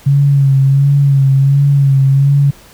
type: tone with vibrato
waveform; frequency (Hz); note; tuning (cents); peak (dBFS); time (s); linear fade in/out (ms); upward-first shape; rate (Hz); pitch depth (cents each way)
sine; 138.4; C#3; -2; -6; 0.06-2.51; 10; sine; 1.4; 40
effects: pink hiss -41 dBFS RMS until 2.73 s